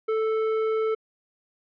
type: tone with tanh clipping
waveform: sine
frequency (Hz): 440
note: A4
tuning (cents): 0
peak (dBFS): -24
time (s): 0.08-0.95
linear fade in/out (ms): 10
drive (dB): 15
effects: low-pass 2000 Hz 12 dB/octave